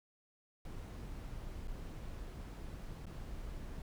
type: noise with dropouts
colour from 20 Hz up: brown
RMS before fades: -45 dBFS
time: 0.65-3.82 s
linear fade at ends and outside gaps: 2 ms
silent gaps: 1.675-1.68 / 3.056-3.066 s
effects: none